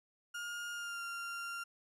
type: tone with pitch glide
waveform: 35% pulse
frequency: 1419 to 1387.4 Hz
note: F6 to F6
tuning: +27 to -12 cents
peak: -38 dBFS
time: 0.34-1.64 s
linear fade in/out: 10 ms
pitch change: -39 cents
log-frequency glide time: 0.73-1.02 s
effects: low-pass 12000 Hz 12 dB/octave